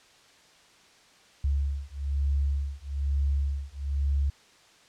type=beating tone pair; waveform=sine; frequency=69.5 / 70.6 Hz; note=C#2 / C#2; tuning=+5 / +32 cents; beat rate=1.1 Hz; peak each=-28 dBFS; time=1.44-4.3 s; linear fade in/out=5 ms; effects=white hiss -57 dBFS RMS until 4.88 s + low-pass 6000 Hz 12 dB/octave